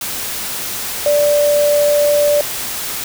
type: tone in noise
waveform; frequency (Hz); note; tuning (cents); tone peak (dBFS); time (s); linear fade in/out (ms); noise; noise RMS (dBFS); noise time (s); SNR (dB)
sine; 585; D5; -7; -10; 1.06-2.41; 2; white; -23; 0.01-3.04; +10
effects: none